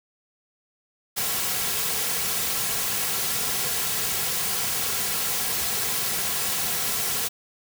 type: noise with comb filter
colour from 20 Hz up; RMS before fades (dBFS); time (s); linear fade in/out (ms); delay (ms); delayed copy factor
white; -26; 1.16-7.29; 20; 3.3; -0.55
effects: none